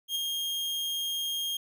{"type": "tone with ADSR envelope", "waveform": "40% pulse", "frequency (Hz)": 3231, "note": "G#7", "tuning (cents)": -48, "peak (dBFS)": -26, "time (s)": [0.08, 1.57], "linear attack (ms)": 74, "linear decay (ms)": 11, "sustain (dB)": -3, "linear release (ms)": 4, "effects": []}